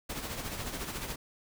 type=noise with tremolo; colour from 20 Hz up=pink; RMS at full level=-36 dBFS; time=0.09-1.16 s; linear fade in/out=10 ms; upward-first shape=sine; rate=14 Hz; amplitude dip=50%; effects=none